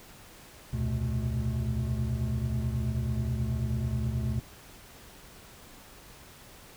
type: tone cluster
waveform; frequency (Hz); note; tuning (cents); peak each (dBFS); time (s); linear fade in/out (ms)
triangle; 71 / 84.4 / 120 / 129.3 / 216.5; C#2 / E2 / B2 / C3 / A3; +42 / +41 / -49 / -20 / -28; -31 / -36 / -28 / -34 / -34; 0.73-4.4; 5
effects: tanh soft clip ceiling -15 dBFS + pink hiss -51 dBFS RMS until 6.76 s